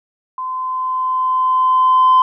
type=tone with level ramp; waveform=sine; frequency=1028 Hz; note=C6; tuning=31 cents flat; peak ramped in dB=-21 to -5 dBFS; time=0.38-2.22 s; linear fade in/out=2 ms; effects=tanh soft clip ceiling -5 dBFS